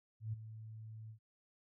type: tone with ADSR envelope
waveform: sine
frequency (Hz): 110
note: A2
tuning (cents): 0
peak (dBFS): -35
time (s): 0.2-1.19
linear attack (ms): 130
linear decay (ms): 16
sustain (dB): -12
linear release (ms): 92
effects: none